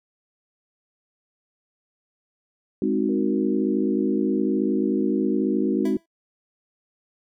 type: chord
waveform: sine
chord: Ab dominant seventh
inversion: none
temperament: equal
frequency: 207.7 / 261.6 / 311.1 / 370 Hz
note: Ab3 / C4 / Eb4 / Gb4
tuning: 0 / 0 / 0 / 0 cents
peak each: -25 dBFS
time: 2.82-5.97 s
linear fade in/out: 2 ms
type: tone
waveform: sine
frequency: 466.2 Hz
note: A#4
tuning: in tune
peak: -33 dBFS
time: 3.09-5.86 s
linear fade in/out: 2 ms
type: tone with exponential decay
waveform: 25% pulse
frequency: 330.9 Hz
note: E4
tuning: 7 cents sharp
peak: -27 dBFS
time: 5.85-6.06 s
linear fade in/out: 5 ms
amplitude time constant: 45 ms
effects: noise-tail reverb RT60 0.1 s tail -24 dB re dry